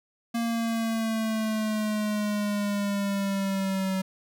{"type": "exponential sweep", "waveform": "square", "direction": "down", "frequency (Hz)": [233.1, 189.1], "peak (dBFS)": -26, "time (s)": [0.34, 4.02], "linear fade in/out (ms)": 10, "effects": []}